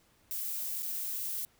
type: noise with dropouts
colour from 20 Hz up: violet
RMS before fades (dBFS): -36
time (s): 0.31-1.45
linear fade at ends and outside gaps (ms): 0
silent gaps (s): 0.823-0.828
effects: pink hiss -67 dBFS RMS until 1.59 s